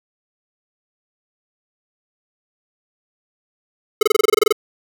square tone bursts, 428.5 Hz, A4, 46 cents flat, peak -10 dBFS, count 12, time 4.01-4.525 s, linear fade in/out 5 ms, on 20 ms, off 25 ms, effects none

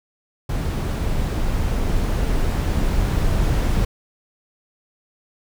brown noise with level ramp, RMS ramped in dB -22 to -18 dBFS, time 0.49-3.85 s, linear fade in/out 5 ms, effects none

